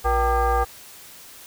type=tone with frequency modulation; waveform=sine; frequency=360 Hz; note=F#4; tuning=47 cents flat; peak=-17 dBFS; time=0.04-0.65 s; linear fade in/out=20 ms; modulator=419 Hz; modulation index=2.2; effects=white hiss -44 dBFS RMS until 1.46 s